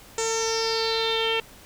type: tone with low-pass filter sweep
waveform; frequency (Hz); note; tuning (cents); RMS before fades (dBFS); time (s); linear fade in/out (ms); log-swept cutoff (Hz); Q
sawtooth; 450.7; A4; +42; -25; 0.18-1.4; 2; 7300 to 2900; 7
effects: pink hiss -48 dBFS RMS until 1.65 s